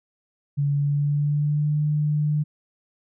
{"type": "tone with pitch glide", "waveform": "sine", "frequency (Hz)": [142.8, 149.81], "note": ["D3", "D3"], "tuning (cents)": [-48, 35], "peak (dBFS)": -19, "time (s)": [0.57, 2.44], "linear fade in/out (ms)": 20, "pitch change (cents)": 83, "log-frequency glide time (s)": [0.74, 1.76], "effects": []}